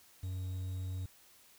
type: tone with quantisation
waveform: triangle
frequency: 92.5 Hz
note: F#2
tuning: in tune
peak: -34 dBFS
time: 0.23-1.06 s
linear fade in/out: 5 ms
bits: 10
effects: white hiss -62 dBFS RMS until 1.58 s